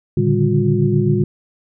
sine tone cluster, 112.5 / 141.4 / 148.9 / 199.5 / 359 Hz, A2 / C#3 / D3 / G3 / F4, +39 / +35 / +24 / +31 / +48 cents, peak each -19 dBFS, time 0.17-1.24 s, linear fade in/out 5 ms, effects none

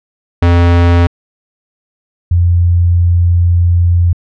square / sine tone pair in turn, 86.4 / 87 Hz, F2 / F2, -18 / -6 cents, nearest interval unison, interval 12 cents, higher second, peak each -6 dBFS, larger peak neither, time 0.42-1.07 / 2.31-4.13 s, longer second, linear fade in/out 5 ms, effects low-pass 3000 Hz 12 dB/octave

